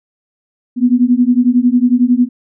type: beating tone pair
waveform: sine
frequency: 240.7 / 251.7 Hz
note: B3 / B3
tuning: -44 / +33 cents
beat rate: 11 Hz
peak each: -11 dBFS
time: 0.76-2.29 s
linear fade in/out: 50 ms
effects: none